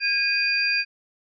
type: tone cluster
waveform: sine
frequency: 1626 / 2476 / 4727 Hz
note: G#6 / D#7 / D8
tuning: -37 / -9 / +10 cents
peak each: -26 / -22 / -26 dBFS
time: 0-0.85 s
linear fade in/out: 50 ms
effects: none